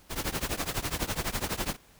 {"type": "noise with tremolo", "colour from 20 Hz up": "pink", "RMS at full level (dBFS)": -28, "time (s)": [0.09, 1.77], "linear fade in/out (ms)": 50, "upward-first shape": "triangle", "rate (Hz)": 12, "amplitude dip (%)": 95, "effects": ["pink hiss -58 dBFS RMS until 1.99 s"]}